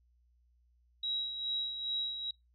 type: tone with tremolo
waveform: sine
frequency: 3855 Hz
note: B7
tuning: 43 cents flat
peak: -31 dBFS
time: 1.03-2.31 s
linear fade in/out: 5 ms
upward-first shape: sine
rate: 2.4 Hz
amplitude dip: 55%
effects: noise-tail reverb RT60 0.2 s tail -24 dB re dry + added 60 Hz sine -66 dBFS peak until 2.54 s